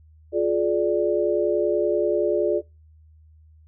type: chord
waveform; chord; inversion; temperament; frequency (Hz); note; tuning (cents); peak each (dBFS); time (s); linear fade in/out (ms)
sine; D diminished; first; just; 352.4 / 422.9 / 587.3; F4 / Ab4 / D5; +16 / +31 / 0; -23; 0.32-2.62; 50
effects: noise-tail reverb RT60 0.3 s tail -26 dB re dry + added 78 Hz sine -49 dBFS peak until 3.67 s